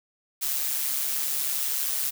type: noise with amplitude modulation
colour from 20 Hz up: blue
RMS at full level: -25 dBFS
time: 0.41-2.11 s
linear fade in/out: 20 ms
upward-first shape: sine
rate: 139 Hz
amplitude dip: 55%
effects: none